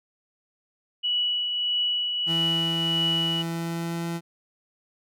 sine tone with tremolo, 2940 Hz, F#7, 12 cents flat, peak -21 dBFS, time 1.03-3.43 s, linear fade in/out 20 ms, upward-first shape triangle, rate 1.6 Hz, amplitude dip 40%
30% pulse tone with pitch glide, 165.9 to 168.8 Hz, E3 to E3, +11 to +41 cents, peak -25 dBFS, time 2.26-4.21 s, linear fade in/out 50 ms, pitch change +30 cents, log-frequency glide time 3.29-4.08 s
effects none

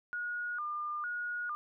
sine tone with vibrato, 1318.5 Hz, E6, in tune, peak -34 dBFS, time 0.13-1.55 s, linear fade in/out 0 ms, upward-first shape square, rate 1.1 Hz, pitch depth 160 cents each way, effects none

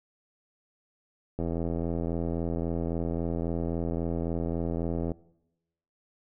click train, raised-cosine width 2 ms, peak -18 dBFS, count 313, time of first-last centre 1.39-5.118 s, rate 83.7 Hz, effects noise-tail reverb RT60 0.9 s tail -22 dB re dry

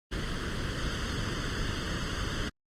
pink noise with comb filter, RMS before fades -32 dBFS, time 0.11-2.5 s, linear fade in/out 20 ms, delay 0.63 ms, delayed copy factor +0.75, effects low-pass 5000 Hz 12 dB/octave + Opus 24 kbps

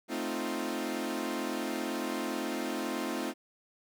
sawtooth chord, F dominant seventh, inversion first, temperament equal, 220 / 261.6 / 311.1 / 349.2 Hz, A3 / C4 / Eb4 / F4, 0 / 0 / 0 / 0 cents, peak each -35 / -33 / -34 / -34 dBFS, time 0.08-3.34 s, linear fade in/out 50 ms, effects none

